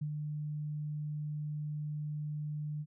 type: tone with ADSR envelope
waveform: sine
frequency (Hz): 150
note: D3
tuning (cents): +37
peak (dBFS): -32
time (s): 0.01-2.86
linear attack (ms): 10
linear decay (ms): 69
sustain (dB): -3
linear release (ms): 51
effects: none